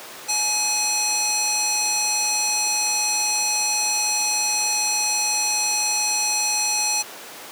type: tone with band-pass filter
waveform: square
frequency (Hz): 844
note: G#5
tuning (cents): +28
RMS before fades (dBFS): -22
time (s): 0.28-7.03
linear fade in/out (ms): 20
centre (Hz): 6500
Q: 1.7
effects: pink hiss -37 dBFS RMS until 7.51 s + high-pass 400 Hz 12 dB/octave